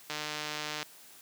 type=click train; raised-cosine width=0.2 ms; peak=-18 dBFS; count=111; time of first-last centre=0.1-0.828 s; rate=151 Hz; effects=white hiss -54 dBFS RMS until 1.21 s + high-pass 150 Hz 12 dB/octave